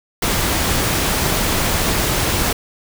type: noise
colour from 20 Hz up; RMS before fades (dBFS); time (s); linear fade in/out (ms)
pink; -18; 0.22-2.53; 5
effects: none